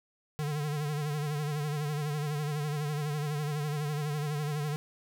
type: tone with vibrato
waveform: square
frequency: 148.6 Hz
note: D3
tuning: 21 cents sharp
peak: -31 dBFS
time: 0.39-4.76 s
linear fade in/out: 0 ms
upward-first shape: sine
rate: 12 Hz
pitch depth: 62 cents each way
effects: none